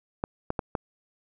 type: clicks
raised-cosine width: 1 ms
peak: -13 dBFS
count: 4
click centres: 0.239 / 0.504 / 0.592 / 0.752 s
effects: none